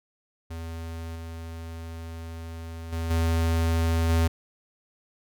square tone with level steps, 82.41 Hz, E2, in tune, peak -34 / -36 / -28 / -22 / -20 dBFS, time 0.5-4.28 s, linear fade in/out 10 ms, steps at 1.15 / 2.92 / 3.1 / 4.09 s, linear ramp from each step 10 ms, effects none

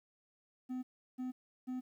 triangle tone bursts, 254.3 Hz, C4, 49 cents flat, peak -35 dBFS, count 3, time 0.69-1.81 s, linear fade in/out 20 ms, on 140 ms, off 350 ms, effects 12-bit

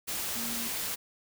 sine tone in noise, 233.1 Hz, A#3, in tune, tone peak -39 dBFS, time 0.35-0.69 s, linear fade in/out 20 ms, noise white, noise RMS -34 dBFS, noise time 0.07-0.96 s, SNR -8 dB, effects none

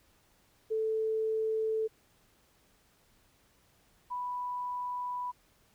sine tone pair in turn, 439.9 / 987.5 Hz, A4 / B5, 0 / 0 cents, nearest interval octave + major second, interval 1400 cents, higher second, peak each -28 / -33 dBFS, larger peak first, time 0.7-1.88 / 4.1-5.32 s, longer second, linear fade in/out 20 ms, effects pink hiss -67 dBFS RMS until 5.74 s

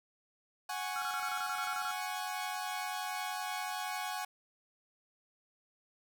sawtooth chord, F# suspended second, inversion none, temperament equal, 740 / 830.6 / 1108.7 Hz, F#5 / G#5 / C#6, 0 / 0 / 0 cents, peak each -36 / -36 / -39 dBFS, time 0.69-4.25 s, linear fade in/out 5 ms
sine tone bursts, 1376 Hz, F6, 26 cents flat, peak -36 dBFS, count 11, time 0.96-1.91 s, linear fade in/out 0 ms, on 60 ms, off 29 ms
effects none

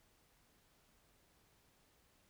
silence, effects pink hiss -72 dBFS RMS until 2.29 s

